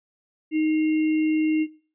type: tone with sample-and-hold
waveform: sine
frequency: 311.5 Hz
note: D#4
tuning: 2 cents sharp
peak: -19 dBFS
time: 0.51-1.67 s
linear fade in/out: 50 ms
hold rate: 2450 Hz
effects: noise-tail reverb RT60 0.4 s tail -18 dB re dry + resampled to 8000 Hz